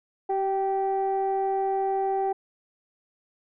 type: tone pair together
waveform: sine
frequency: 385.9 / 778.5 Hz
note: G4 / G5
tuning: -27 / -12 cents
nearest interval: octave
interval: 1215 cents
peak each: -25 / -24 dBFS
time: 0.29-2.33 s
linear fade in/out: 10 ms
effects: tanh soft clip ceiling -18 dBFS